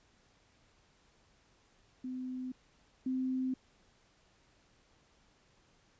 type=tone pair in turn; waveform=sine; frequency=255.5 / 258.9 Hz; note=C4 / C4; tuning=-41 / -18 cents; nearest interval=unison; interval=23 cents; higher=second; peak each=-37 / -31 dBFS; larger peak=second; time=2.04-2.52 / 3.06-3.54 s; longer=neither; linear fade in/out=5 ms; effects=pink hiss -68 dBFS RMS until 5.99 s + resampled to 16000 Hz